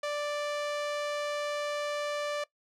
sawtooth tone with low-pass filter, 587.3 Hz, D5, in tune, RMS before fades -33 dBFS, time 0.03-2.44 s, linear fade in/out 5 ms, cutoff 7500 Hz, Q 0.51, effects noise-tail reverb RT60 0.1 s tail -20 dB re dry

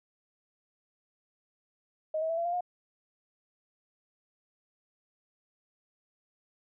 sine tone with pitch steps, 626 / 642.9 / 660.2 / 677.9 / 696.2 / 714.9 Hz, D#5 / E5 / E5 / E5 / F5 / F5, +10 / -43 / +2 / +48 / -6 / +40 cents, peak -28 dBFS, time 2.14-2.608 s, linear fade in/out 5 ms, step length 78 ms, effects none

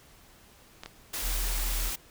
clicks, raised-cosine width 0.2 ms, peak -22 dBFS, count 2, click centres 0.835 / 0.86 s
white noise, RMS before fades -34 dBFS, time 1.13-1.96 s, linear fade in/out 10 ms
sine tone, 40.26 Hz, E1, 40 cents flat, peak -28 dBFS, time 1.21-1.92 s, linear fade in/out 50 ms
effects pink hiss -56 dBFS RMS until 2.1 s

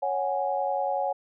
sine chord, C# suspended fourth, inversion none, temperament equal, 554.4 / 740 / 830.6 Hz, C#5 / F#5 / G#5, 0 / 0 / 0 cents, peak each -29 dBFS, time 0.02-1.13 s, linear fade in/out 10 ms, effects none

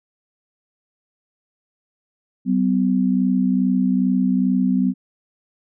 sine tone pair together, 190.6 / 253 Hz, G3 / B3, -48 / +42 cents, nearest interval perfect fourth, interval 490 cents, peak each -18 dBFS, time 2.45-4.94 s, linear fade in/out 50 ms, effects none

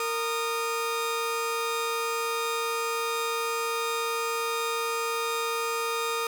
sawtooth tone pair together, 462.1 / 1231.8 Hz, A#4 / D#6, -15 / -18 cents, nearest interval octave + perfect fourth, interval 1697 cents, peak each -26 dBFS, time 0-6.27 s, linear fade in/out 2 ms, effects none

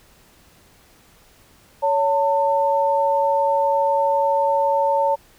sine tone pair together, 560.4 / 898 Hz, C#5 / A5, +19 / +35 cents, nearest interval minor sixth, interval 816 cents, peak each -19 / -18 dBFS, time 1.82-5.16 s, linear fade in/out 20 ms, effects pink hiss -53 dBFS RMS until 5.38 s

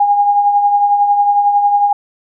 sine tone with tremolo, 816 Hz, G#5, 31 cents flat, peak -6 dBFS, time 0-1.93 s, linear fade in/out 5 ms, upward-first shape triangle, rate 11 Hz, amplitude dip 55%, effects none

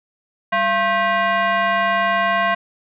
sine tone with frequency modulation, 196 Hz, G3, in tune, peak -15 dBFS, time 0.52-2.55 s, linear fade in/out 10 ms, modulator 879 Hz, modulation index 2.1, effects none

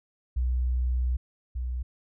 sine tone pair in turn, 62.2 / 61.98 Hz, B1 / B1, +13 / +7 cents, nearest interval unison, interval 6 cents, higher first, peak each -23 / -28 dBFS, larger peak first, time 0.36-1.17 / 1.55-1.83 s, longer first, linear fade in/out 10 ms, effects none

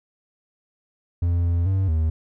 triangle tone with pitch steps, 86.3 / 85.8 / 95.7 / 79.5 Hz, F2 / F2 / G2 / D#2, -20 / -30 / -41 / +38 cents, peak -16 dBFS, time 1.22-2.1 s, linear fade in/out 5 ms, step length 220 ms, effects none

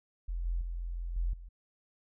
sine tone with level steps, 43 Hz, F1, 26 cents flat, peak -32 / -29 / -34 / -28 / -44 dBFS, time 0.28-1.49 s, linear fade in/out 10 ms, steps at 0.45 / 0.61 / 1.16 / 1.33 s, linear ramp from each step 5 ms, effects none

